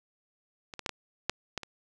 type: clicks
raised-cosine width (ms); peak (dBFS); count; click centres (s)
0.2; -24 / -21 / -13 / -16 / -9 / -15 / -23; 7; 0.738 / 0.793 / 0.862 / 0.893 / 1.296 / 1.577 / 1.633
effects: none